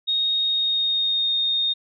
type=tone with pitch glide; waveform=sine; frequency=3729 to 3688 Hz; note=A#7 to A#7; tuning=0 to -19 cents; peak=-19 dBFS; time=0.07-1.74 s; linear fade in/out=20 ms; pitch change=-19 cents; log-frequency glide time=0.45-1.33 s; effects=none